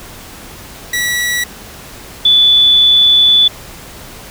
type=tone pair in turn; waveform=sawtooth / sine; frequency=1942 / 3469 Hz; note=B6 / A7; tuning=-30 / -25 cents; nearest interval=minor seventh; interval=1005 cents; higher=second; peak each=-10 / -5 dBFS; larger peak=second; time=0.93-1.44 / 2.25-3.48 s; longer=second; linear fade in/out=5 ms; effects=pink hiss -33 dBFS RMS until 4.3 s